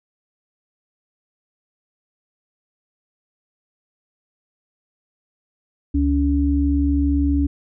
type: tone pair together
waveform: sine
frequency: 71.2 / 283.6 Hz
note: C#2 / C#4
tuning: +47 / +40 cents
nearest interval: 2 octaves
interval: 2393 cents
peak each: -18 dBFS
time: 5.94-7.47 s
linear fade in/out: 10 ms
effects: none